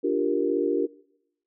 sine chord, G minor seventh, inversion second, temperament equal, 293.7 / 349.2 / 392 / 466.2 Hz, D4 / F4 / G4 / Bb4, 0 / 0 / 0 / 0 cents, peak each -27 dBFS, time 0.03-0.87 s, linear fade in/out 20 ms, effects noise-tail reverb RT60 0.8 s tail -22 dB re dry

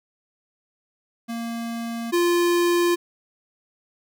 square tone pair in turn, 231.9 / 347.5 Hz, A#3 / F4, -9 / -9 cents, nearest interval perfect fifth, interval 700 cents, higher second, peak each -28 / -18 dBFS, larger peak second, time 1.28-2.12 / 2.12-2.96 s, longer neither, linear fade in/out 20 ms, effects none

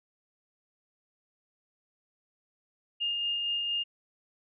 sine tone with tremolo, 2826 Hz, F7, 20 cents sharp, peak -27 dBFS, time 3-3.84 s, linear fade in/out 20 ms, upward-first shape sine, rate 4.3 Hz, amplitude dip 25%, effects none

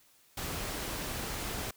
pink noise, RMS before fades -37 dBFS, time 0.37-1.71 s, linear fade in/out 5 ms, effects white hiss -64 dBFS RMS until 1.76 s

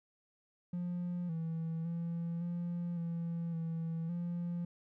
triangle tone with pitch steps, 176.2 / 163.3 / 168.9 / 173.2 / 168.5 / 164.3 / 173.2 Hz, F3 / E3 / E3 / F3 / E3 / E3 / F3, +16 / -16 / +42 / -14 / +38 / -5 / -14 cents, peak -32 dBFS, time 0.73-4.65 s, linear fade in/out 5 ms, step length 560 ms, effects tanh soft clip ceiling -29 dBFS

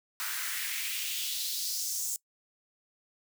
white noise with high-pass filter sweep, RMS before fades -34 dBFS, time 0.2-2.16 s, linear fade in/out 0 ms, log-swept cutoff 1300 to 7200 Hz, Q 2.5, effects noise-tail reverb RT60 0.1 s tail -22 dB re dry

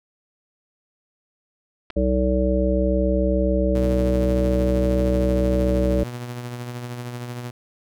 clicks, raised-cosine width 0.3 ms, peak -19 dBFS, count 2, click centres 1.902 / 1.905 s
harmonic tone, 63.5 Hz, B1, 49 cents sharp, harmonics 1 / 3 / 5 / 7 / 9, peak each -21 / -24 / -25 / -27 / -23 dBFS, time 1.96-6.04 s, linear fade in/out 10 ms
sawtooth tone with tremolo, 121.7 Hz, B2, 25 cents flat, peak -24 dBFS, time 3.75-7.51 s, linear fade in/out 5 ms, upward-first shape triangle, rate 13 Hz, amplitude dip 45%
effects none

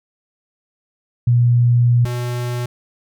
sine / square tone pair in turn, 120.6 / 122 Hz, B2 / B2, -41 / -21 cents, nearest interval unison, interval 20 cents, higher second, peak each -10 / -21 dBFS, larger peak first, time 1.27-2.05 / 2.05-2.66 s, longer first, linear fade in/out 5 ms, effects none

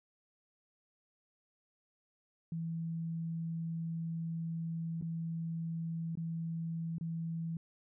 sine tone with dropouts, 164.81 Hz, E3, in tune, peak -35 dBFS, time 2.52-7.57 s, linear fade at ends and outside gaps 2 ms, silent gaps 5.013-5.023 / 6.154-6.173 / 6.983-7.01 s, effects none

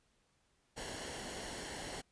pink noise with comb filter, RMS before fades -44 dBFS, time 0.76-2.02 s, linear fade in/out 20 ms, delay 0.81 ms, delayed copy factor -0.55, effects pink hiss -75 dBFS RMS until 2.11 s + resampled to 22050 Hz

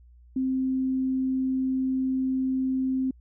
sine tone, 261.6 Hz, C4, in tune, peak -23 dBFS, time 0.36-3.11 s, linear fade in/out 5 ms, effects added 60 Hz sine -50 dBFS peak until 3.2 s

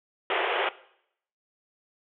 pink band-pass noise, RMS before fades -27 dBFS, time 0.3-0.69 s, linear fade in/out 2 ms, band 360 to 3300 Hz, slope 96 dB/octave, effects noise-tail reverb RT60 0.7 s tail -18 dB re dry

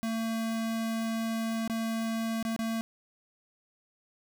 square tone with dropouts, 225.5 Hz, A3, 43 cents sharp, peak -30 dBFS, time 0.03-2.81 s, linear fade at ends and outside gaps 0 ms, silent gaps 1.677-1.698 / 2.427-2.451 / 2.563-2.591 s, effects none

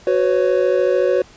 triangle chord, F# suspended fourth, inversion none, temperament equal with one note detuned, 370 / 500.8 / 554.4 Hz, F#4 / B4 / C#5, 0 / +24 / 0 cents, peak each -16 dBFS, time 0.07-1.22 s, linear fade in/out 2 ms, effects pink hiss -46 dBFS RMS until 1.36 s + resampled to 16000 Hz

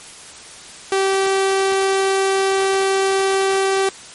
sawtooth tone, 387.2 Hz, G4, 21 cents flat, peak -11 dBFS, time 0.92-3.89 s, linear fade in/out 2 ms, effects white hiss -38 dBFS RMS until 4.14 s + MP3 48 kbps

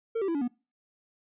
triangle tone with pitch steps, 454.9 / 389.2 / 333 / 284.9 / 243.8 Hz, A#4 / G4 / E4 / C#4 / B3, -42 / -12 / +18 / +48 / -22 cents, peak -24 dBFS, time 0.15-0.48 s, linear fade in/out 10 ms, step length 66 ms, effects noise-tail reverb RT60 0.3 s tail -23 dB re dry + resampled to 8000 Hz

